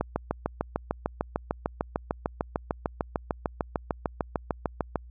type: click train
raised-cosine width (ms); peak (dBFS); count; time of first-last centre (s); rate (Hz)
1; -12; 34; 0.01-4.958; 6.67
effects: added 60 Hz sine -44 dBFS peak until 5.1 s